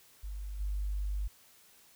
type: tone with level steps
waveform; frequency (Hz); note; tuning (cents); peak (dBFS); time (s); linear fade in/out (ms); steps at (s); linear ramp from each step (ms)
sine; 50; G1; +35; -37 / -31; 0.23-1.28; 10; 0.59; 20
effects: white hiss -61 dBFS RMS until 1.95 s